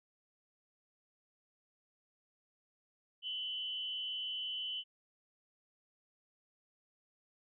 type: tone with amplitude modulation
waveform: sine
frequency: 3013 Hz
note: F#7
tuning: 31 cents sharp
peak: -34 dBFS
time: 3.22-4.84 s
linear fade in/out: 50 ms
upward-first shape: sine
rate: 226 Hz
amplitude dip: 65%
effects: none